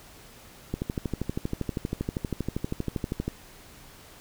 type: click train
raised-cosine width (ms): 3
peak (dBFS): -15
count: 33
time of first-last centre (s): 0.74-3.28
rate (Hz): 12.6
effects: pink hiss -50 dBFS RMS until 4.2 s